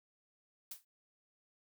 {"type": "noise with exponential decay", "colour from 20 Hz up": "blue", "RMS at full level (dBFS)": -41, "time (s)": [0.71, 0.85], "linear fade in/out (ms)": 5, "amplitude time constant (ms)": 29, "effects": []}